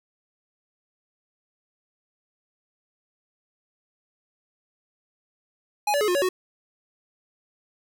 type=tone with pitch steps; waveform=square; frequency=832 / 575 / 423.4 / 357.9 / 562 / 369.1 Hz; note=G#5 / D5 / G#4 / F4 / C#5 / F#4; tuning=+3 / -37 / +33 / +42 / +24 / -4 cents; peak=-21 dBFS; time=5.87-6.29 s; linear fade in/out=5 ms; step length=70 ms; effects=none